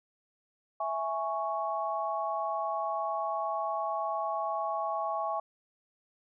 sine chord, C# minor, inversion first, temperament equal, 659.3 / 830.6 / 1108.7 Hz, E5 / G#5 / C#6, 0 / 0 / 0 cents, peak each -34 dBFS, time 0.8-5.4 s, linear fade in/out 5 ms, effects none

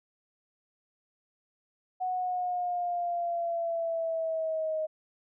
sine linear sweep, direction down, 740 to 624 Hz, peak -28 dBFS, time 2-4.87 s, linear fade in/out 20 ms, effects none

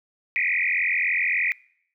sine tone with frequency modulation, 2200 Hz, C#7, 14 cents flat, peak -20 dBFS, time 0.36-1.52 s, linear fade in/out 0 ms, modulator 43.5 Hz, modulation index 6.6, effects noise-tail reverb RT60 0.7 s tail -25 dB re dry

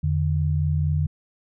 sine tone pair together, 85.29 / 149.6 Hz, F2 / D3, -40 / +32 cents, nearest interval minor seventh, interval 972 cents, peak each -22 dBFS, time 0.03-1.07 s, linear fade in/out 10 ms, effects none

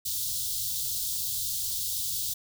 white band-stop noise, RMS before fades -31 dBFS, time 0.05-2.34 s, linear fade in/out 10 ms, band 150 to 3400 Hz, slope 48 dB/octave, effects none

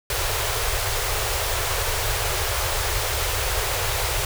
pink band-stop noise, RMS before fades -24 dBFS, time 0.1-4.25 s, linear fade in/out 2 ms, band 120 to 390 Hz, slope 48 dB/octave, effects none

